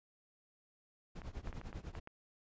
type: noise with tremolo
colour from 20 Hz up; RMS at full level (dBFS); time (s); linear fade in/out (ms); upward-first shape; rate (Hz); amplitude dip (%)
brown; -42; 1.15-2; 10; triangle; 10; 95
type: clicks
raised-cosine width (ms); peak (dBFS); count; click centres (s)
0.5; -34; 7; 1.218 / 1.473 / 1.528 / 1.614 / 1.729 / 1.952 / 2.074
effects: resampled to 16000 Hz

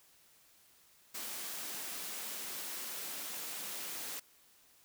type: high-pass noise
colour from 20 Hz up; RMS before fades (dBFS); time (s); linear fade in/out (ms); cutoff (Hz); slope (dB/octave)
white; -42; 1.14-4.2; 10; 170; 24
effects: white hiss -65 dBFS RMS until 4.84 s

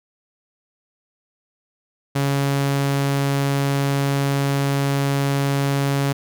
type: tone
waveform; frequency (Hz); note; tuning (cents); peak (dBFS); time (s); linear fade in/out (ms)
sawtooth; 139.4; C#3; +10; -14; 2.15-6.13; 10
effects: none

